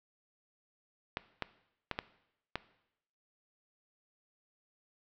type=clicks; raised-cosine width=0.3 ms; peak=-17 dBFS; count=5; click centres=1.171 / 1.423 / 1.913 / 1.989 / 2.556 s; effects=noise-tail reverb RT60 0.8 s tail -17 dB re dry + low-pass 5000 Hz 12 dB/octave